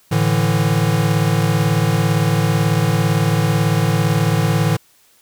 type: chord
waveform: square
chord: A suspended fourth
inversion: none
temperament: equal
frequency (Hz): 110 / 146.83 / 164.81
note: A2 / D3 / E3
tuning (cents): 0 / 0 / 0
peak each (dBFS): -19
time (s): 0.11-4.77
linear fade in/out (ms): 10
effects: white hiss -54 dBFS RMS until 5.21 s